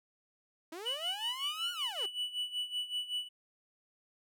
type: linear two-way sweep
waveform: sawtooth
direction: up then down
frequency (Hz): 306.9 to 1449 to 362.5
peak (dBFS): -38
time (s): 0.72-2.06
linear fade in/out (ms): 5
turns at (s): 1.72
type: tone with tremolo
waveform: triangle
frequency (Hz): 2960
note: F#7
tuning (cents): 0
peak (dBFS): -30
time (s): 0.85-3.29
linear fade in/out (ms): 20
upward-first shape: sine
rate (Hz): 5.3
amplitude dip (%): 80
effects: none